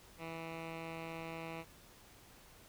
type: tone with low-pass filter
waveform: 10% pulse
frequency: 164 Hz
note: E3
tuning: 9 cents flat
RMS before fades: -45 dBFS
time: 0.18-1.65 s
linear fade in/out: 50 ms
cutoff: 2600 Hz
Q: 1.9
effects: pink hiss -60 dBFS RMS until 2.68 s